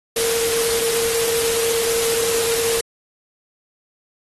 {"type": "tone in noise", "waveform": "sine", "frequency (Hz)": 460.5, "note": "A#4", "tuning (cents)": -21, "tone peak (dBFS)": -20, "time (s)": [0.16, 2.81], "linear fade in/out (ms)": 5, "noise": "white", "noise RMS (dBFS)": -22, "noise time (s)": [0.16, 2.81], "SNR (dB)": -1, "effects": ["AAC 32 kbps"]}